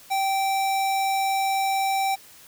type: tone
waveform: square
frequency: 778 Hz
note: G5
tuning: 13 cents flat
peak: -22 dBFS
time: 0.1-2.16 s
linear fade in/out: 20 ms
effects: white hiss -49 dBFS RMS until 2.47 s